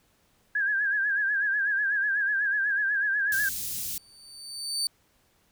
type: tone with vibrato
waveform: sine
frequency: 1636 Hz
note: G#6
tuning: 26 cents flat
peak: -23 dBFS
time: 0.55-3.49 s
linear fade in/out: 5 ms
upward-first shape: sine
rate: 8.1 Hz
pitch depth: 77 cents each way
type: band-stop noise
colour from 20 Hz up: white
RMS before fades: -33 dBFS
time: 3.32-3.98 s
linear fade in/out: 2 ms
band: 180 to 4700 Hz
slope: 12 dB/octave
type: tone with exponential growth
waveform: 30% pulse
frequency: 4571 Hz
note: D8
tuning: 48 cents flat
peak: -21 dBFS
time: 3.81-4.87 s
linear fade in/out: 1 ms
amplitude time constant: 230 ms
effects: pink hiss -66 dBFS RMS until 5.51 s